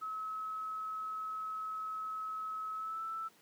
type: tone with pitch glide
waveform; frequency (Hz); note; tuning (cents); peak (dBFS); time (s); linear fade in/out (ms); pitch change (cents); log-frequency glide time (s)
sine; 1288 to 1321.9; E6 to E6; -41 to +4; -37; 0.01-3.29; 20; +45; 2.74-3.03
effects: pink hiss -64 dBFS RMS until 3.41 s + high-pass 200 Hz 12 dB/octave